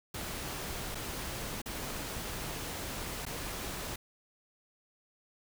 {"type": "noise with dropouts", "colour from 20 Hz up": "pink", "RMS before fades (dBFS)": -39, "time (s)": [0.14, 3.96], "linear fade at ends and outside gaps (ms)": 5, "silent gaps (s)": [[0.948, 0.952], [1.618, 1.658], [3.254, 3.264]], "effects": []}